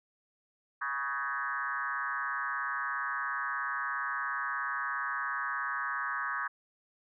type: tone with frequency modulation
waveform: sine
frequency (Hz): 1389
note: F6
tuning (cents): -10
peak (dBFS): -31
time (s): 0.81-6.48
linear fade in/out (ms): 10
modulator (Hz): 137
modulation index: 2.7
effects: none